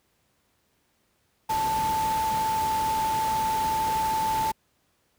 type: tone in noise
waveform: sine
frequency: 880 Hz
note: A5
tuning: in tune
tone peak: -23 dBFS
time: 1.49-4.52 s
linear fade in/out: 10 ms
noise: pink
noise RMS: -34 dBFS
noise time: 1.49-4.52 s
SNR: +8 dB
effects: pink hiss -69 dBFS RMS until 5.18 s + high-pass 60 Hz 12 dB/octave